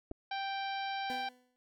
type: clicks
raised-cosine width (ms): 2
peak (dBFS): -29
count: 2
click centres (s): 0.113 / 0.116
type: harmonic tone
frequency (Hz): 784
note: G5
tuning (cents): 0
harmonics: 1 / 2 / 3 / 4 / 5 / 6 / 7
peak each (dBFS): -36 / -43 / -45 / -47 / -47 / -52 / -55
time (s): 0.31-1.29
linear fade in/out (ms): 5
type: tone with exponential decay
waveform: 20% pulse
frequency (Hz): 250.1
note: B3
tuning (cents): +22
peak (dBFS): -34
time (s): 1.1-1.56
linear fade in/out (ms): 0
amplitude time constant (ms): 100
effects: none